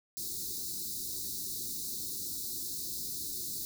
white band-stop noise, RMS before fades -38 dBFS, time 0.17-3.65 s, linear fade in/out 0 ms, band 410 to 3800 Hz, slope 96 dB/octave, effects none

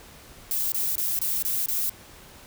violet noise bursts, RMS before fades -26 dBFS, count 6, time 0.51-1.895 s, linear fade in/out 0 ms, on 210 ms, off 25 ms, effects pink hiss -48 dBFS RMS until 2.46 s

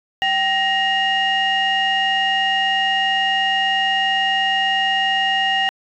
sine tone cluster, 775 / 1876 / 2842 Hz, G5 / A#6 / F7, -20 / +11 / +30 cents, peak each -19 dBFS, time 0.22-5.69 s, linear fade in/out 0 ms, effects tanh soft clip ceiling -10 dBFS

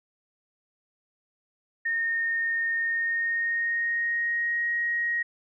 sine tone with pitch glide, 1837 to 1884.3 Hz, A#6 to A#6, -26 to +18 cents, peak -24 dBFS, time 1.85-5.23 s, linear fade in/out 10 ms, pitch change +44 cents, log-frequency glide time 2.78-4.7 s, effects none

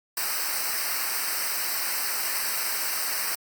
white noise with comb filter, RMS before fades -28 dBFS, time 0.17-3.35 s, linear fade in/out 2 ms, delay 0.29 ms, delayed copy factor -0.95, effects Opus 48 kbps

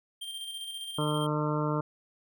square tone with tremolo, 3173 Hz, G7, 20 cents sharp, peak -36 dBFS, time 0.21-1.27 s, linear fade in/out 10 ms, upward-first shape square, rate 15 Hz, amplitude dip 35%
harmonic tone, 150.8 Hz, D3, 46 cents sharp, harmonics 1 / 2 / 3 / 4 / 6 / 7 / 8 / 9, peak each -30 / -33 / -35 / -36 / -38 / -38 / -39 / -40 dBFS, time 0.98-1.81 s, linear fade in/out 5 ms
effects none

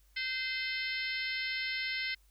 harmonic tone with a mistuned harmonic, 517 Hz, C5, 21 cents flat, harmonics 3 / 4 / 5 / 6 / 7 / 8 / 9 / 10, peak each -42 / -35 / -45 / -42 / -47 / -44 / -47 / -45 dBFS, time 0.16-2.15 s, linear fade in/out 10 ms, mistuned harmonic 9, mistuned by -72 cents, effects added 50 Hz sine -62 dBFS peak until 2.3 s + white hiss -71 dBFS RMS until 2.3 s

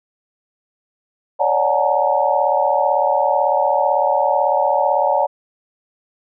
sine tone cluster, 558 / 596 / 736 / 851 / 927 Hz, C#5 / D5 / F#5 / G#5 / A#5, +11 / +25 / -9 / +42 / -10 cents, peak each -20 dBFS, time 1.39-5.27 s, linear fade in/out 20 ms, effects none

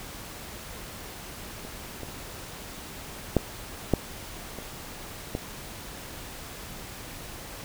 clicks, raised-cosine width 2 ms, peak -26 / -22 / -6 / -6 / -23 / -15 dBFS, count 6, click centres 1.65 / 2.033 / 3.367 / 3.937 / 4.587 / 5.351 s, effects pink hiss -41 dBFS RMS until 7.64 s

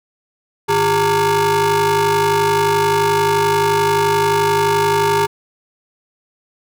40% pulse ring-modulated tone, 253.3 Hz, B3, 44 cents sharp, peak -9 dBFS, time 0.68-5.27 s, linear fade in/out 20 ms, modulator 659 Hz, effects none

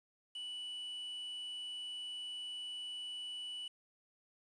triangle tone with quantisation, 2960 Hz, F#7, in tune, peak -40 dBFS, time 0.35-3.68 s, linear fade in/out 5 ms, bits 10, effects resampled to 24000 Hz

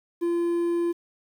triangle tone, 342.8 Hz, F4, 32 cents flat, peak -20 dBFS, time 0.21-0.93 s, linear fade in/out 20 ms, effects 9-bit

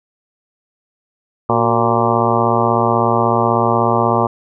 harmonic tone with a mistuned harmonic, 116.3 Hz, A#2, 4 cents flat, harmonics 1 / 2 / 3 / 4 / 5 / 6 / 7 / 8 / 9 / 10, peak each -21 / -21 / -21 / -21 / -21 / -21 / -21 / -21 / -21 / -21 dBFS, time 1.49-4.27 s, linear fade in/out 5 ms, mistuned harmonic 3, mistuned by +72 cents, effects none

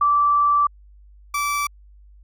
sine / 30% pulse tone pair in turn, 1164 / 1158.9 Hz, D6 / D6, -16 / -23 cents, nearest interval unison, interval 7 cents, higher first, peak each -14 / -18 dBFS, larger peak first, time 0.01-0.67 / 1.34-1.67 s, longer first, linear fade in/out 5 ms, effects added 50 Hz sine -45 dBFS peak until 2.23 s

